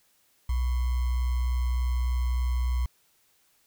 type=tone with sample-and-hold; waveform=sine; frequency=61.7 Hz; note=B1; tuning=1 cent flat; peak=-23 dBFS; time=0.49-2.86 s; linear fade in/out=5 ms; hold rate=1050 Hz; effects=white hiss -66 dBFS RMS until 3.66 s